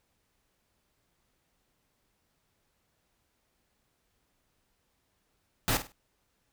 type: noise with echo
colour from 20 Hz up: pink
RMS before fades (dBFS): -27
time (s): 5.68-5.77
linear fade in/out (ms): 0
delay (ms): 50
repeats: 3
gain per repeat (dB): -11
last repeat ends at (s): 5.92
effects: pink hiss -75 dBFS RMS until 6.52 s